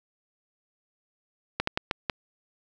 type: slowing click train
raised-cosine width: 0.3 ms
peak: -9 dBFS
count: 5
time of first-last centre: 1.6-2.098 s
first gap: 74 ms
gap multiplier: 1.36
effects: none